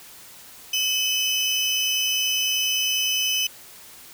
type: tone pair together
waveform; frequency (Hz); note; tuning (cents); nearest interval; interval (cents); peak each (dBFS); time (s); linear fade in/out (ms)
30% pulse; 2572 / 3015; E7 / F#7; -43 / +32; minor third; 275; -24 / -19; 0.73-3.47; 5
effects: white hiss -45 dBFS RMS until 4.13 s